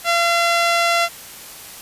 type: tone with band-pass filter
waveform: sawtooth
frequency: 683 Hz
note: F5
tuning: 39 cents flat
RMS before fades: -17 dBFS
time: 0.04-1.09 s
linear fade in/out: 50 ms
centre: 2500 Hz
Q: 0.54
effects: white hiss -37 dBFS RMS until 1.81 s + resampled to 32000 Hz